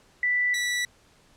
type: tone pair in turn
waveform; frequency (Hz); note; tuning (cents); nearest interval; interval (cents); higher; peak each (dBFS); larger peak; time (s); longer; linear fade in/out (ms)
sine / sawtooth; 1975.5 / 1958.5; B6 / B6; 0 / -15; unison; 15; first; -21; neither; 0.23-0.54 / 0.54-0.85; neither; 2
effects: pink hiss -59 dBFS RMS until 1.36 s + low-pass 9000 Hz 12 dB/octave